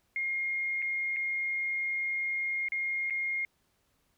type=tone with dropouts; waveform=sine; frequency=2135 Hz; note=C7; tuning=34 cents sharp; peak=-29 dBFS; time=0.16-3.45 s; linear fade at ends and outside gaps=1 ms; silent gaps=0.82-0.824 / 1.163-1.167 / 2.685-2.72 / 3.099-3.106 s; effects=pink hiss -73 dBFS RMS until 4.17 s